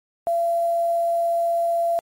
sine tone with quantisation, 679 Hz, F5, 49 cents flat, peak -18 dBFS, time 0.27-1.99 s, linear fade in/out 0 ms, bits 7, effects MP3 64 kbps

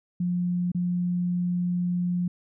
sine tone with dropouts, 177.3 Hz, F3, 26 cents sharp, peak -23 dBFS, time 0.2-2.28 s, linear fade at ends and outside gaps 5 ms, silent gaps 0.718-0.747 s, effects none

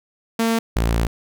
sawtooth tone pair in turn, 227.6 / 56.9 Hz, A#3 / A#1, -41 / -41 cents, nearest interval 2 octaves, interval 2400 cents, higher first, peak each -13 dBFS, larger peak neither, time 0.39-0.59 / 0.76-1.07 s, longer second, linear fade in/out 5 ms, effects none

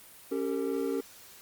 triangle chord, G diminished, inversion second, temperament equal with one note detuned, 277.2 / 392 / 455.5 Hz, Db4 / G4 / Bb4, 0 / 0 / -40 cents, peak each -31 dBFS, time 0.31-1.01 s, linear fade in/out 10 ms, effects white hiss -52 dBFS RMS until 1.41 s + Opus 32 kbps

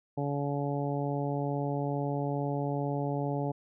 harmonic tone, 142.3 Hz, C#3, 46 cents sharp, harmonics 1 / 2 / 3 / 4 / 5 / 6, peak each -32 / -35 / -37 / -38 / -39 / -40 dBFS, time 0.17-3.52 s, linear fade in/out 10 ms, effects none

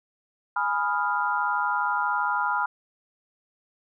sine chord, F half-diminished seventh, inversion first, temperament equal, 830.6 / 987.8 / 1244.5 / 1396.9 Hz, Ab5 / Cb6 / Eb6 / F6, 0 / 0 / 0 / 0 cents, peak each -29 / -27 / -31 / -27 dBFS, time 0.56-2.66 s, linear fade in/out 5 ms, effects none

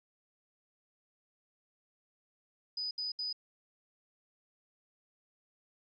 sine tone bursts, 4978 Hz, D#8, in tune, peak -34 dBFS, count 3, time 2.77-3.328 s, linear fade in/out 5 ms, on 140 ms, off 69 ms, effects none

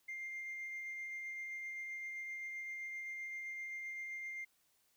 sine tone with tremolo, 2105 Hz, C7, 10 cents sharp, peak -39 dBFS, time 0.08-4.45 s, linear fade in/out 10 ms, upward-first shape sine, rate 7.7 Hz, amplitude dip 25%, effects tanh soft clip ceiling -39 dBFS + white hiss -75 dBFS RMS until 4.96 s

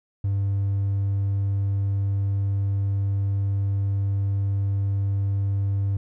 triangle tone, 99 Hz, G2, 18 cents sharp, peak -18 dBFS, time 0.24-5.97 s, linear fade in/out 5 ms, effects tanh soft clip ceiling -15 dBFS

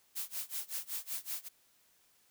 blue noise with tremolo, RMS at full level -37 dBFS, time 0.15-1.49 s, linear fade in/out 20 ms, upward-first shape sine, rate 5.3 Hz, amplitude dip 95%, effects white hiss -69 dBFS RMS until 2.3 s

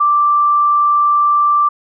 sine tone, 1174.7 Hz, D6, in tune, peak -9 dBFS, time 0-1.69 s, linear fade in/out 10 ms, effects none

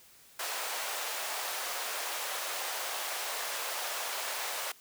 pink high-pass noise, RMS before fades -36 dBFS, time 0.39-4.72 s, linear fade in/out 5 ms, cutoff 570 Hz, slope 24 dB/octave, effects white hiss -58 dBFS RMS until 4.8 s

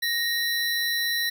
square tone pair together, 1864.7 / 3972 Hz, A#6 / B7, 0 / +9 cents, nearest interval octave + minor second, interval 1309 cents, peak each -27 dBFS, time 0.02-1.3 s, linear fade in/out 10 ms, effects none

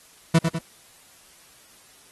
40% pulse tone with echo, 164.3 Hz, E3, 5 cents flat, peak -12 dBFS, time 0.34-0.39 s, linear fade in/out 10 ms, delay 100 ms, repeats 2, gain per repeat -6 dB, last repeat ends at 0.59 s, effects white hiss -53 dBFS RMS until 2.11 s + AAC 32 kbps

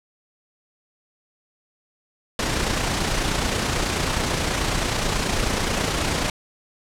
pink noise with amplitude modulation, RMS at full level -21 dBFS, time 2.39-6.3 s, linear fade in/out 2 ms, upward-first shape sine, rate 29.3 Hz, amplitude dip 40%, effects low-pass 8000 Hz 12 dB/octave

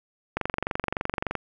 click train, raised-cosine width 0.5 ms, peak -11 dBFS, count 24, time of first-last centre 0.37-1.353 s, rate 23.4 Hz, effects none

